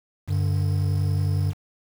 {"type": "tone pair together", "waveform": "triangle", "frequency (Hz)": [96.08, 146.9], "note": ["G2", "D3"], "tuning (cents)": [-34, 1], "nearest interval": "perfect fifth", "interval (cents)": 735, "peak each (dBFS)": [-19, -24], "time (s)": [0.27, 1.54], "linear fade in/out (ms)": 50, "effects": ["7-bit"]}